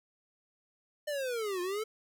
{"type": "linear two-way sweep", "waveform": "square", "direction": "down then up", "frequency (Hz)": [606, 349.2, 445.9], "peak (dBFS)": -33, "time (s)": [1.07, 1.84], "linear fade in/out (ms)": 10, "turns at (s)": 1.61, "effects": []}